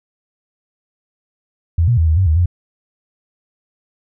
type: tone with pitch steps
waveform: sine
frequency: 83.7 / 119.8 / 81.6 / 78.9 / 94.5 / 78.2 / 87.9 Hz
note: E2 / A#2 / E2 / D#2 / F#2 / D#2 / F2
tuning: +27 / +48 / -17 / +25 / +37 / +9 / +12 cents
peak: -10 dBFS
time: 1.78-2.459 s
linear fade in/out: 5 ms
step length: 97 ms
effects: none